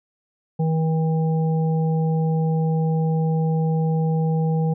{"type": "harmonic tone", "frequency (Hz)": 160.2, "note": "E3", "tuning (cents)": -49, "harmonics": [1, 3, 5], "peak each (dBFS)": [-18, -28, -32], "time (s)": [0.59, 4.74], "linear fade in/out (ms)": 10, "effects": []}